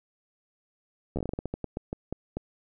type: slowing click train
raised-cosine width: 2 ms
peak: -18 dBFS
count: 16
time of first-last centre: 1.16-2.37 s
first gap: 12 ms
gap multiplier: 1.24
effects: none